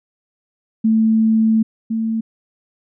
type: tone pair in turn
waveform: sine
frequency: 221.5 / 223.7 Hz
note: A3 / A3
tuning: +12 / +29 cents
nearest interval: unison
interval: 17 cents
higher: second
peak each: -11 / -17 dBFS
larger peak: first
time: 0.84-1.63 / 1.9-2.21 s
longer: first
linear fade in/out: 10 ms
effects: none